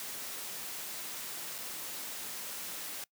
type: noise with dropouts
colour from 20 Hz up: white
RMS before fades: -41 dBFS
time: 0-3.04 s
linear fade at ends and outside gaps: 1 ms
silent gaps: 1.582-1.586 s
effects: noise-tail reverb RT60 0.1 s tail -23 dB re dry + high-pass 150 Hz 12 dB/octave